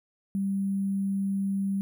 sine tone with sample-and-hold, 196 Hz, G3, in tune, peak -25 dBFS, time 0.35-1.81 s, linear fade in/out 0 ms, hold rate 11025 Hz, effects none

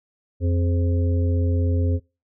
harmonic tone with a mistuned harmonic, 87.31 Hz, F2, in tune, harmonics 1 / 3 / 5 / 6, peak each -18 / -28 / -32 / -34 dBFS, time 0.4-2 s, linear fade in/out 50 ms, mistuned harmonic 5, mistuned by -65 cents, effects noise-tail reverb RT60 0.3 s tail -24 dB re dry

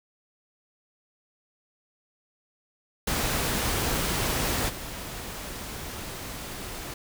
pink noise with level steps, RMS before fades -27 / -37 dBFS, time 3.07-6.94 s, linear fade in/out 5 ms, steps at 4.68 s, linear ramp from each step 20 ms, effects none

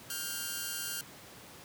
5% pulse tone pair together, 1410.3 / 1580 Hz, F6 / G6, +17 / +13 cents, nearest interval major second, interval 196 cents, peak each -27 / -27 dBFS, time 0.1-1.01 s, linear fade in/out 2 ms, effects pink hiss -51 dBFS RMS until 1.64 s + high-pass 100 Hz 12 dB/octave

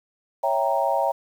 sine chord, C# diminished seventh, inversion none, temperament equal, 554.4 / 659.3 / 784 / 932.3 Hz, C#5 / E5 / G5 / Bb5, 0 / 0 / 0 / 0 cents, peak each -25 dBFS, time 0.43-1.12 s, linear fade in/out 10 ms, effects 8-bit

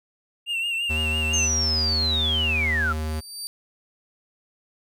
triangle tone with vibrato, 2760 Hz, F7, 21 cents flat, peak -22 dBFS, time 0.46-1.49 s, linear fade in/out 50 ms, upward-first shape sine, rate 5.9 Hz, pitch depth 51 cents each way
square tone, 78 Hz, D#2, 5 cents sharp, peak -26 dBFS, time 0.89-3.21 s, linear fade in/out 20 ms
sine linear sweep, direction down, 6430 to 1297 Hz, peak -21 dBFS, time 1.33-2.93 s, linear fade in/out 10 ms
25% pulse tone with exponential growth, 4644 Hz, D8, 20 cents flat, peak -24 dBFS, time 2.68-3.47 s, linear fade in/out 0 ms, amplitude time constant 170 ms
effects none

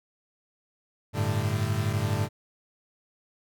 40% pulse chord, G suspended second, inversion none, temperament equal, 98 / 110 / 146.83 Hz, G2 / A2 / D3, 0 / 0 / 0 cents, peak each -28 / -27 / -31 dBFS, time 1.13-2.29 s, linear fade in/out 50 ms, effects none

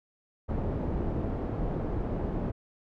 pink low-pass noise, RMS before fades -31 dBFS, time 0.48-2.52 s, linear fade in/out 20 ms, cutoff 570 Hz, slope 12 dB/octave, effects none

